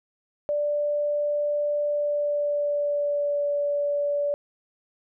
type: tone with pitch glide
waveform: sine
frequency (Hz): 587.3 to 577.5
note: D5 to D5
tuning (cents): 0 to -29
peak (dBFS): -22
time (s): 0.49-4.34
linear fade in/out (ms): 0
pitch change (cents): -29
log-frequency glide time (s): 1.84-3.46
effects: none